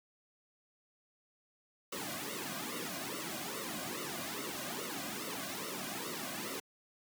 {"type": "noise with flanger", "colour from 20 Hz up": "pink", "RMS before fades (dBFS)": -40, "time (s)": [1.92, 6.6], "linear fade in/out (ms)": 5, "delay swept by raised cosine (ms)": [1.2, 2.3], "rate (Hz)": 2.4, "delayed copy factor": -0.85, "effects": ["high-pass 200 Hz 12 dB/octave"]}